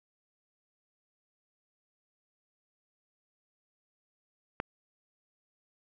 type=click; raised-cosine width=0.5 ms; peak=-16 dBFS; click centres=4.601 s; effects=none